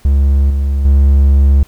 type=tone with level steps; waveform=triangle; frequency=69.3 Hz; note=C#2; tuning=in tune; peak=-5 / -9 / -3 dBFS; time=0.05-1.63 s; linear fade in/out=0 ms; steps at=0.5 / 0.85 s; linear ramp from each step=2 ms; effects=pink hiss -47 dBFS RMS until 1.67 s